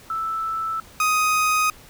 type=tone pair in turn; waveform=sine / 30% pulse; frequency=1318.5 / 1251.2 Hz; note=E6 / D#6; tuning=0 / +9 cents; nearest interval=minor second; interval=91 cents; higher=first; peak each=-23 / -15 dBFS; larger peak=second; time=0.1-0.8 / 1-1.7 s; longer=neither; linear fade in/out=2 ms; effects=pink hiss -47 dBFS RMS until 1.89 s